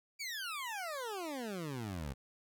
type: exponential sweep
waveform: 20% pulse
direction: down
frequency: 2363 to 63.4 Hz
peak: -34 dBFS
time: 0.19-2.14 s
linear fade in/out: 20 ms
effects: none